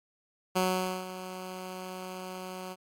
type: tone with ADSR envelope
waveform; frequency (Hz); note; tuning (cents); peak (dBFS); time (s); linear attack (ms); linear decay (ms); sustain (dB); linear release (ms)
10% pulse; 185; F#3; 0; -16; 0.55-2.76; 17; 480; -14; 41
effects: AAC 64 kbps